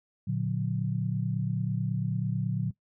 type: chord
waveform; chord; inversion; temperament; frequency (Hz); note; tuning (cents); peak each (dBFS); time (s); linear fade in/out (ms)
sine; Bb augmented; none; just; 116.54 / 145.68 / 182.1; Bb2 / D3 / F#3; 0 / -14 / -27; -31; 0.27-2.71; 10
effects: noise-tail reverb RT60 0.1 s tail -18 dB re dry